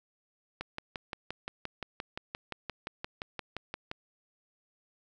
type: click train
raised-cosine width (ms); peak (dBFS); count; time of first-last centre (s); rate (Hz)
0.3; -20; 20; 0.61-3.914; 5.75
effects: none